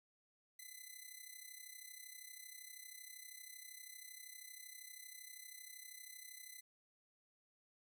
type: tone with amplitude modulation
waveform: 5% pulse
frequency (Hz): 2019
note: B6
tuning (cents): +38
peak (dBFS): -39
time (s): 0.59-6.61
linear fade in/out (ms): 5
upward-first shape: sine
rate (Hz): 32.7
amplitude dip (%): 70
effects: none